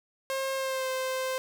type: tone with pitch glide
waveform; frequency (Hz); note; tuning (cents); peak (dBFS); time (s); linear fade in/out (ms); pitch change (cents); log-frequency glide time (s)
sawtooth; 535 to 520.4; C5 to C5; +38 to -9; -25; 0.3-1.38; 0; -47; 0.55-0.89
effects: 10-bit